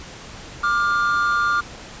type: tone pair together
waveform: triangle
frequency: 1185 / 1412.3 Hz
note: D6 / F6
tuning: +15 / +19 cents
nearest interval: minor third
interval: 304 cents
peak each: -18 dBFS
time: 0.63-1.61 s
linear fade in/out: 10 ms
effects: pink hiss -38 dBFS RMS until 2 s + resampled to 16000 Hz